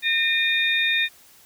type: tone cluster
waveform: sine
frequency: 1826 / 2431 / 3667 Hz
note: A#6 / D#7 / A#7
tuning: -36 / -41 / -29 cents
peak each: -23 dBFS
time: 0.02-1.09 s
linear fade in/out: 50 ms
effects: white hiss -52 dBFS RMS until 1.45 s